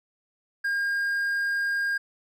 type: tone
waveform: triangle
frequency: 1615 Hz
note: G#6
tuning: 49 cents flat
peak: -22 dBFS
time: 0.64-1.98 s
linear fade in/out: 10 ms
effects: none